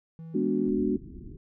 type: tone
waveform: triangle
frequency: 163.1 Hz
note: E3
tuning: 18 cents flat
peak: -37 dBFS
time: 0.19-0.69 s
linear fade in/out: 0 ms
type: chord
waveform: sine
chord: G# half-diminished seventh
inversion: none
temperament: equal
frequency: 207.7 / 246.9 / 293.7 / 370 Hz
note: G#3 / B3 / D4 / F#4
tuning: 0 / 0 / 0 / 0 cents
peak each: -29 dBFS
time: 0.34-0.97 s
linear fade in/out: 10 ms
type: low-pass noise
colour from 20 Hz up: pink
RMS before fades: -43 dBFS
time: 0.66-1.37 s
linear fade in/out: 2 ms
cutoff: 390 Hz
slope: 96 dB/octave
effects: none